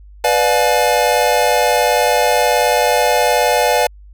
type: chord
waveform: square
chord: B diminished seventh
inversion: none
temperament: just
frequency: 493.9 / 592.7 / 711.2 / 853.4 Hz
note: B4 / D5 / F5 / Ab5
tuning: 0 / +16 / +31 / +47 cents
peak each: -18 dBFS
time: 0.24-3.87 s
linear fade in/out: 5 ms
effects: added 50 Hz sine -37 dBFS peak until 4.13 s